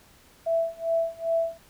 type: tone with tremolo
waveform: sine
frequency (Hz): 662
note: E5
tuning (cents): +7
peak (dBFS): -20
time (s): 0.46-1.58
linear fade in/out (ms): 10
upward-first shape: sine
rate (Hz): 2.5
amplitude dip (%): 95
effects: pink hiss -56 dBFS RMS until 1.69 s